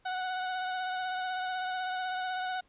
30% pulse tone with vibrato, 740 Hz, F#5, in tune, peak -29 dBFS, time 0.05-2.61 s, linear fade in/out 10 ms, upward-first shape triangle, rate 16 Hz, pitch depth 23 cents each way, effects pink hiss -68 dBFS RMS until 2.68 s + resampled to 8000 Hz

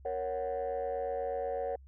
sine chord, F# major, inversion first, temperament equal, 466.2 / 554.4 / 740 Hz, A#4 / C#5 / F#5, 0 / 0 / 0 cents, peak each -35 / -34 / -36 dBFS, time 0.05-1.76 s, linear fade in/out 5 ms, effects tanh soft clip ceiling -27 dBFS + added 67 Hz sine -51 dBFS peak until 1.87 s

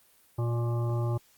harmonic tone with a mistuned harmonic, 118.1 Hz, A#2, 23 cents sharp, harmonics 1 / 3 / 5 / 7 / 9 / 10, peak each -26 / -36 / -40 / -43 / -45 / -46 dBFS, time 0.38-1.18 s, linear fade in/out 10 ms, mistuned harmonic 7, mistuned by +22 cents, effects white hiss -62 dBFS RMS until 1.37 s + Opus 32 kbps

